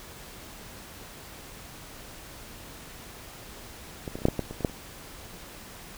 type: clicks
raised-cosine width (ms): 2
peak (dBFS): -20 / -20 / -30 / -27 / -6 / -10 / -14 / -23 / -24 / -9 / -29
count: 11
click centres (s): 4.078 / 4.155 / 4.188 / 4.219 / 4.254 / 4.285 / 4.393 / 4.51 / 4.607 / 4.648 / 4.697
effects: pink hiss -45 dBFS RMS until 5.97 s